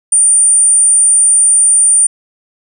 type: tone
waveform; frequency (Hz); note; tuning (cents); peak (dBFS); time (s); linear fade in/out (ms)
sine; 9070; C#9; +39; -5; 0.12-2.07; 5
effects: none